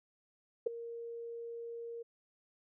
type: tone with ADSR envelope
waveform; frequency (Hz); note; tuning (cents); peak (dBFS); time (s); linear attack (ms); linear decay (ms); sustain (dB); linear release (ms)
sine; 466.2; A#4; 0; -25; 0.66-2.03; 9; 8; -16; 13
effects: none